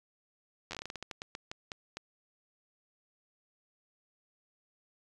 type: slowing click train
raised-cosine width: 0.2 ms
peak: -22 dBFS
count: 17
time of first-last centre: 0.71-1.97 s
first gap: 10 ms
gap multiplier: 1.24
effects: resampled to 24000 Hz